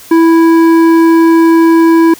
sine tone with hard clipping, 329.6 Hz, E4, in tune, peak -5 dBFS, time 0.11-2.14 s, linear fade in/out 5 ms, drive 10 dB, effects white hiss -34 dBFS RMS until 2.19 s

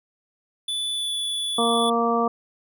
square tone with pitch glide, 3476 to 3442 Hz, A7 to A7, -22 to -39 cents, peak -25 dBFS, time 0.68-1.9 s, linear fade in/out 5 ms, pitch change -17 cents, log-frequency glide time 0.93-1.17 s
harmonic tone, 233.1 Hz, A#3, in tune, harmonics 1 / 2 / 3 / 4 / 5, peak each -25 / -24 / -25 / -30 / -24 dBFS, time 1.58-2.28 s, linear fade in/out 5 ms
effects none

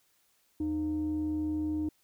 sine tone pair together, 81.15 / 306.4 Hz, E2 / D#4, -27 / -27 cents, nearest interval octave + major seventh, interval 2300 cents, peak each -37 / -28 dBFS, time 0.6-1.89 s, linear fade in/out 5 ms, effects tanh soft clip ceiling -25 dBFS + white hiss -70 dBFS RMS until 2.03 s

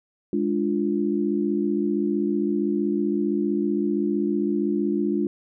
sine chord, D diminished, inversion second, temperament equal, 207.7 / 293.7 / 349.2 Hz, Ab3 / D4 / F4, 0 / 0 / 0 cents, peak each -25 dBFS, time 0.33-5.27 s, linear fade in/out 2 ms, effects none

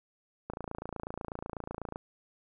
click train, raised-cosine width 1 ms, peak -23 dBFS, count 42, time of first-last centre 0.5-1.959 s, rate 28.1 Hz, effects none

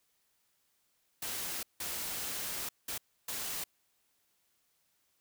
white noise bursts at uneven times, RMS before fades -38 dBFS, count 4, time 1.22-1.63 / 1.8-2.69 / 2.88-2.98 / 3.28-3.64 s, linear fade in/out 5 ms, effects white hiss -75 dBFS RMS until 5.2 s

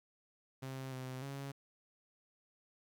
sawtooth tone with pitch steps, 132.6 / 129.4 / 138.3 Hz, C3 / C3 / C#3, +23 / -19 / -4 cents, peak -38 dBFS, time 0.62-1.52 s, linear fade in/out 10 ms, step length 300 ms, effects 12-bit

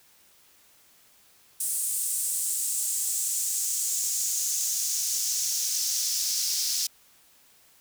pink noise with high-pass filter sweep, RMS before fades -28 dBFS, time 1.6-6.87 s, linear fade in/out 5 ms, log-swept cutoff 8900 to 5200 Hz, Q 2.9, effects white hiss -59 dBFS RMS until 7.8 s

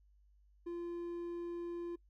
triangle tone, 344.7 Hz, F4, 23 cents flat, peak -37 dBFS, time 0.66-1.96 s, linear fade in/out 10 ms, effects noise-tail reverb RT60 0.1 s tail -22 dB re dry + added 50 Hz sine -64 dBFS peak until 2.09 s

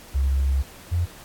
sine tone pair in turn, 67.6 / 86.41 Hz, C#2 / F2, -43 / -18 cents, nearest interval major third, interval 425 cents, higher second, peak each -18 / -19 dBFS, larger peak first, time 0.14-0.63 / 0.91-1.06 s, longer first, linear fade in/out 20 ms, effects pink hiss -45 dBFS RMS until 1.24 s + AAC 64 kbps

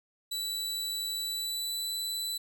sawtooth tone with pitch glide, 3951 to 3983 Hz, B7 to B7, 0 to +14 cents, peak -29 dBFS, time 0.31-2.38 s, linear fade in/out 10 ms, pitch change +14 cents, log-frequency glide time 1.21-1.92 s, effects none

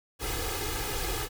pink noise with comb filter, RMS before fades -32 dBFS, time 0.19-1.29 s, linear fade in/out 50 ms, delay 2.4 ms, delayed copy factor +0.95, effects none

